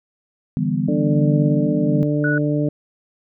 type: chord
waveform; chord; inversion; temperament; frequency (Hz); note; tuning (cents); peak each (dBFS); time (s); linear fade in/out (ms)
sine; E minor seventh; third; equal with one note detuned; 146.83 / 164.81 / 198.73 / 246.9; D3 / E3 / G3 / B3; 0 / 0 / +24 / 0; -23; 0.57-2.03; 0
type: harmonic tone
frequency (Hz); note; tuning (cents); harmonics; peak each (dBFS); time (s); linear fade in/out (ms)
148; D3; +14; 1 / 2 / 3 / 4; -20 / -20 / -27 / -26; 0.88-2.69; 5
type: tone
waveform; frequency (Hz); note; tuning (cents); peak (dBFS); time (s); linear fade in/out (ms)
sine; 1472; F#6; -9; -20; 2.24-2.38; 2
effects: none